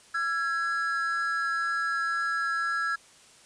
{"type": "tone pair together", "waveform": "triangle", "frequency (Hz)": [1349, 1661.2], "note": ["E6", "G#6"], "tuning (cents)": [40, 0], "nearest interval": "major third", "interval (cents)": 360, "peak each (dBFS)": -27, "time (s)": [0.14, 2.96], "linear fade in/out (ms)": 10, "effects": ["white hiss -55 dBFS RMS until 3.45 s", "resampled to 22050 Hz"]}